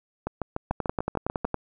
two click trains, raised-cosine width 1 ms, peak -12 / -14 dBFS, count 10 / 9, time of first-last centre 0.71-1.543 / 0.27-1.446 s, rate 10.8 / 6.8 Hz, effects none

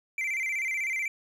triangle tone with vibrato, 2200 Hz, C#7, 14 cents flat, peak -26 dBFS, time 0.18-1.08 s, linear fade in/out 2 ms, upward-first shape square, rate 16 Hz, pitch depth 100 cents each way, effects none

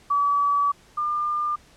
sine tone pair in turn, 1145 / 1201.1 Hz, D6 / D6, -44 / +39 cents, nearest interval minor second, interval 83 cents, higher second, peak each -18 / -22 dBFS, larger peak first, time 0.1-0.72 / 0.97-1.56 s, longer first, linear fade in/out 10 ms, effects pink hiss -54 dBFS RMS until 1.76 s + low-pass 9000 Hz 12 dB/octave

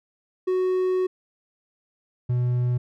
triangle tone pair in turn, 370 / 123.2 Hz, F#4 / B2, 0 / -4 cents, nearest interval octave + perfect fifth, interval 1904 cents, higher first, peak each -18 dBFS, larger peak neither, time 0.47-1.07 / 2.29-2.78 s, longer first, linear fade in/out 10 ms, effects none

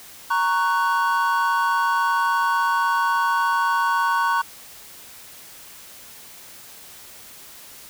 triangle chord, F# major, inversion first, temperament equal with one note detuned, 932.3 / 1108.7 / 1492.9 Hz, A#5 / C#6 / F#6, 0 / 0 / +15 cents, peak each -20 / -20 / -22 dBFS, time 0.3-4.42 s, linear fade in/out 10 ms, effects white hiss -43 dBFS RMS until 7.89 s

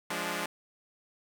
5% pulse chord, D diminished, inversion first, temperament equal with one note detuned, 174.61 / 207.7 / 292.8 Hz, F3 / Ab3 / D4, 0 / 0 / -5 cents, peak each -25 dBFS, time 0.1-0.46 s, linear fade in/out 5 ms, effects none

